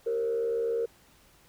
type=tone with frequency modulation; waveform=sine; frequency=462.6 Hz; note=A#4; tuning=13 cents flat; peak=-25 dBFS; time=0.06-0.86 s; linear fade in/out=10 ms; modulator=72.5 Hz; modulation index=0.55; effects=tanh soft clip ceiling -21 dBFS + pink hiss -60 dBFS RMS until 1.48 s